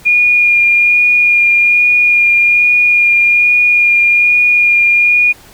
sine tone with vibrato, 2426 Hz, D#7, 44 cents flat, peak -6 dBFS, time 0.05-5.33 s, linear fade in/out 20 ms, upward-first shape sine, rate 1.2 Hz, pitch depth 13 cents each way, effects pink hiss -40 dBFS RMS until 5.53 s

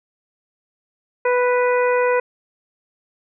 harmonic tone, 493.9 Hz, B4, in tune, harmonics 1 / 2 / 3 / 4 / 5, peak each -16 / -22 / -26 / -28 / -30 dBFS, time 1.25-2.2 s, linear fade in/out 5 ms, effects none

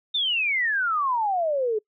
sine exponential sweep, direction down, 3668 to 415.3 Hz, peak -21 dBFS, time 0.14-1.79 s, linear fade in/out 10 ms, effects noise-tail reverb RT60 0.1 s tail -26 dB re dry

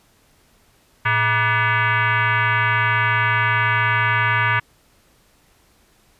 sine tone with frequency modulation, 113.7 Hz, A#2, 43 cents flat, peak -15 dBFS, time 1.05-4.6 s, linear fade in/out 10 ms, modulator 536 Hz, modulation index 4, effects pink hiss -57 dBFS RMS until 6.19 s + resampled to 32000 Hz

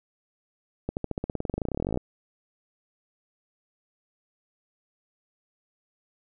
accelerating click train, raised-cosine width 2 ms, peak -15 dBFS, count 29, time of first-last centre 0.89-1.974 s, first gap 79 ms, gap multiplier 0.94, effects none

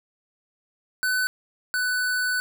square tone pair in turn, 1505 / 1494.6 Hz, F#6 / F#6, +29 / +17 cents, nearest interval unison, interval 12 cents, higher first, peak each -22 / -23 dBFS, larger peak first, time 1.03-1.27 / 1.74-2.4 s, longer second, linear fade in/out 0 ms, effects none

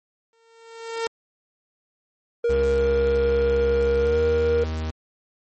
sawtooth tone with exponential growth, 456.5 Hz, A#4, 36 cents flat, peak -18 dBFS, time 0.33-1.07 s, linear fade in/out 1 ms, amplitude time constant 160 ms
triangle tone, 471.4 Hz, A#4, 19 cents sharp, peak -16 dBFS, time 2.44-4.64 s, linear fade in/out 5 ms
45% pulse tone with pitch glide, 68.9 to 79.15 Hz, C#2 to D#2, -10 to +30 cents, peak -25 dBFS, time 2.49-4.91 s, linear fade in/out 10 ms, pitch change +240 cents, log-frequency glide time 3.98-4.2 s
effects MP3 32 kbps

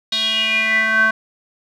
square tone with band-pass filter sweep, 220.5 Hz, A3, 4 cents sharp, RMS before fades -17 dBFS, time 0.12-1.11 s, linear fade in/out 5 ms, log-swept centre 3800 to 1400 Hz, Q 8.3, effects none

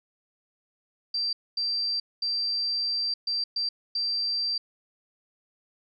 sine tone bursts at uneven times, 4699 Hz, D8, in tune, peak -25 dBFS, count 6, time 1.14-1.33 / 1.57-2 / 2.22-3.14 / 3.27-3.44 / 3.56-3.69 / 3.95-4.58 s, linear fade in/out 5 ms, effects none

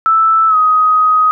sine tone with pitch glide, 1318.5 to 1256.1 Hz, E6 to D#6, 0 to +16 cents, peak -7 dBFS, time 0.06-1.31 s, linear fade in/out 0 ms, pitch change -84 cents, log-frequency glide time 0.48-0.56 s, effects none

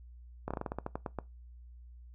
slowing click train, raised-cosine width 1 ms, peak -21 dBFS, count 12, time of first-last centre 0.48-1.187 s, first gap 26 ms, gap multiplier 1.17, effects noise-tail reverb RT60 0.2 s tail -20 dB re dry + added 60 Hz sine -49 dBFS peak until 2.14 s

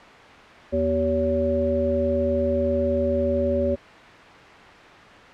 harmonic tone with a mistuned harmonic, 80.8 Hz, E2, 34 cents flat, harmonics 1 / 3 / 5 / 7, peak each -28 / -26 / -27 / -22 dBFS, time 0.72-3.76 s, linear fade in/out 20 ms, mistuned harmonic 5, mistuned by -88 cents, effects white hiss -43 dBFS RMS until 5.33 s + low-pass 2000 Hz 12 dB/octave

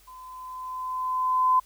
sine tone with level ramp, 1021 Hz, C6, 43 cents flat, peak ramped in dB -43 to -16 dBFS, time 0.07-1.6 s, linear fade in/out 10 ms, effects added 47 Hz sine -58 dBFS peak until 1.65 s + white hiss -58 dBFS RMS until 1.65 s

